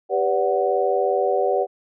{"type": "chord", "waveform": "sine", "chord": "G major seventh", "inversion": "none", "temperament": "equal with one note detuned", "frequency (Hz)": [392, 493.9, 574.9, 740], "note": ["G4", "B4", "D5", "F#5"], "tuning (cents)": [0, 0, -37, 0], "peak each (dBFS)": -23, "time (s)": [0.09, 1.67], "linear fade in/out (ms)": 50, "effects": []}